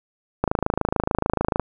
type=click train; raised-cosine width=1 ms; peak=-5 dBFS; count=32; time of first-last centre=0.44-1.597 s; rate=26.8 Hz; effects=none